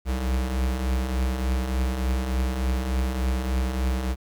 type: beating tone pair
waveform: square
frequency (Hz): 61.2 / 64.6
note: B1 / C2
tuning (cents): -15 / -21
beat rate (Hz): 3.4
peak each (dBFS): -32 / -24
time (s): 0.05-4.16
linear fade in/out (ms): 50
effects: 9-bit